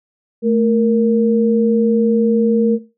sine tone pair together, 220 / 466.2 Hz, A3 / A#4, 0 / 0 cents, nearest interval octave + minor second, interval 1300 cents, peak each -14 dBFS, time 0.42-2.79 s, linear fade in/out 50 ms, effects noise-tail reverb RT60 0.3 s tail -19 dB re dry

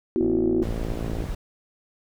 sine chord, B suspended fourth, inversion none, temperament just, 246.9 / 329.3 / 370.4 Hz, B3 / E4 / F#4, 0 / -2 / +2 cents, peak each -26 / -23 / -23 dBFS, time 0.16-0.63 s, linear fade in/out 0 ms
click train, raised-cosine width 2 ms, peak -18 dBFS, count 59, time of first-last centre 0.21-1.24 s, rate 56.3 Hz
brown noise, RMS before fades -30 dBFS, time 0.62-1.35 s, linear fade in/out 5 ms
effects none

